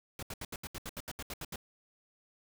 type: noise bursts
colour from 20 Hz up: pink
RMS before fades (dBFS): -41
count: 13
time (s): 0.19-1.559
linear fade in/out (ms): 2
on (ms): 37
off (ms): 74
effects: none